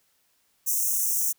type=high-pass noise; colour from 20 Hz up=white; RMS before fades=-25 dBFS; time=0.66-1.33 s; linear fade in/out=20 ms; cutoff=5700 Hz; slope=96 dB/octave; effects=white hiss -68 dBFS RMS until 1.38 s